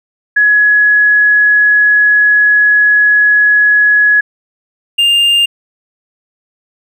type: tone pair in turn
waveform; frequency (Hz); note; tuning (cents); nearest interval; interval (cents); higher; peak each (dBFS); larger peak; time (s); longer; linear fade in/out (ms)
sine / triangle; 1684 / 2805; G#6 / F7; +24 / +7; major sixth; 883; second; -5; neither; 0.36-4.21 / 4.98-5.46; first; 10
effects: none